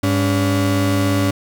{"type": "tone pair together", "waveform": "35% pulse", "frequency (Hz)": [100.7, 284.8], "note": ["G2", "C#4"], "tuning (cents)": [47, 47], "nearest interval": "octave + tritone", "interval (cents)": 1800, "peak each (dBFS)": -16, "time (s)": [0.03, 1.31], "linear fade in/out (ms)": 5, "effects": []}